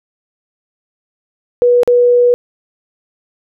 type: tone with dropouts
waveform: sine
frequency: 486.7 Hz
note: B4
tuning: 25 cents flat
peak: -6 dBFS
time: 1.62-2.34 s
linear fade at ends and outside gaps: 0 ms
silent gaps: 1.833-1.876 s
effects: none